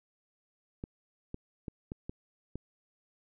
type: clicks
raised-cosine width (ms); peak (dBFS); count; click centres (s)
3; -25; 6; 0.839 / 1.344 / 1.682 / 1.919 / 2.095 / 2.556
effects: none